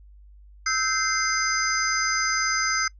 sine tone cluster, 1299 / 1551 / 2076 / 4979 / 6150 Hz, E6 / G6 / C7 / D#8 / G8, -26 / -19 / -14 / 0 / -34 cents, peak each -28 dBFS, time 0.66-2.88 s, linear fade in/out 5 ms, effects noise-tail reverb RT60 0.1 s tail -26 dB re dry + added 50 Hz sine -46 dBFS peak until 2.99 s

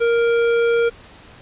sine tone with hard clipping, 467.3 Hz, A#4, 4 cents sharp, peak -16 dBFS, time 0-0.9 s, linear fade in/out 20 ms, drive 12 dB, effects pink hiss -44 dBFS RMS until 1.41 s + resampled to 8000 Hz

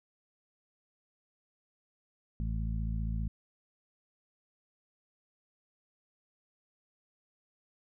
harmonic tone, 55.1 Hz, A1, 3 cents sharp, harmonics 1 / 2 / 3 / 4, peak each -32 / -38 / -40 / -43 dBFS, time 2.4-3.28 s, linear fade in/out 0 ms, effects none

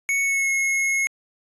square tone with pitch glide, 2217 to 2171 Hz, C#7 to C#7, 0 to -37 cents, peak -20 dBFS, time 0.09-1.07 s, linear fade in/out 0 ms, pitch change -37 cents, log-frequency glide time 0.22-0.5 s, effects resampled to 24000 Hz

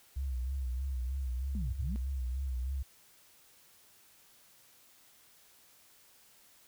sine tone with vibrato, 64.8 Hz, C2, 16 cents flat, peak -32 dBFS, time 0.16-2.83 s, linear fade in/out 10 ms, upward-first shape sine, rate 3.2 Hz, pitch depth 94 cents each way
sine linear two-way sweep, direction down then up, 220 to 59.6 to 220 Hz, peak -37 dBFS, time 1.55-1.96 s, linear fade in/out 0 ms, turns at 1.76 s
effects white hiss -62 dBFS RMS until 6.67 s

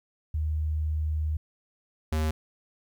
sine / square tone pair in turn, 77.2 / 78.01 Hz, D#2 / D#2, -13 / +5 cents, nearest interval unison, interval 18 cents, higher second, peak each -25 dBFS, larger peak neither, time 0.34-1.37 / 2.12-2.31 s, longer first, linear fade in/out 5 ms, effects 11-bit

